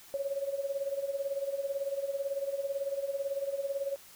sine tone with tremolo, 554.4 Hz, C#5, in tune, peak -28 dBFS, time 0.14-3.96 s, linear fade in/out 0 ms, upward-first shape sine, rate 18 Hz, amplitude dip 75%, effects white hiss -54 dBFS RMS until 4.15 s

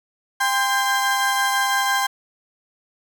35% pulse tone cluster, 797 / 1036 / 1588 Hz, G5 / C6 / G6, +28 / -17 / +22 cents, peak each -21 dBFS, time 0.4-2.07 s, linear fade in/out 10 ms, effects none

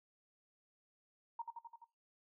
sine tone with echo, 932.3 Hz, A#5, in tune, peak -38 dBFS, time 1.39-1.42 s, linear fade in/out 5 ms, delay 85 ms, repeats 5, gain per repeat -3 dB, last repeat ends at 1.845 s, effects noise-tail reverb RT60 0.3 s tail -20 dB re dry

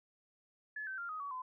sine tone with pitch steps, 1714 / 1544.7 / 1392.2 / 1254.7 / 1130.8 / 1019.2 Hz, A6 / G6 / F6 / D#6 / C#6 / C6, -46 / -26 / -6 / +14 / +34 / -46 cents, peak -39 dBFS, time 0.76-1.42 s, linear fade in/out 5 ms, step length 110 ms, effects none

